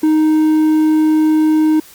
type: tone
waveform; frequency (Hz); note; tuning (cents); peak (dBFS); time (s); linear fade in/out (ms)
triangle; 311.1; D#4; 0; -7; 0.03-1.8; 5
effects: white hiss -41 dBFS RMS until 1.94 s + Opus 48 kbps